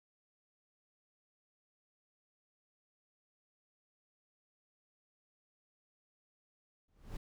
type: noise with exponential growth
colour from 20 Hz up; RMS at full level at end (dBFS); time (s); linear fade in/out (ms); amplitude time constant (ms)
brown; -39; 6.88-7.17; 5; 63
effects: none